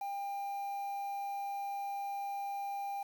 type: tone with quantisation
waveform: triangle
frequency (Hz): 798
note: G5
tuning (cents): +31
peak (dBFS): -34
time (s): 0.01-3.03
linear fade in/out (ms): 5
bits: 9
effects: none